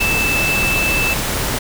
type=tone in noise; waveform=sine; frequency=2637 Hz; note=E7; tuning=in tune; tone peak=-16 dBFS; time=0-1.14 s; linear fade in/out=10 ms; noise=pink; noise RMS=-20 dBFS; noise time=0-1.59 s; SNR=+1 dB; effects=none